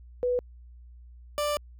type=tone pair in turn; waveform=sine / 30% pulse; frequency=493.9 / 589.4 Hz; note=B4 / D5; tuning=0 / +6 cents; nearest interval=minor third; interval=306 cents; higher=second; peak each=-23 dBFS; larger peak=neither; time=0.23-0.39 / 1.38-1.57 s; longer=second; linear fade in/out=0 ms; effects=added 60 Hz sine -46 dBFS peak until 1.79 s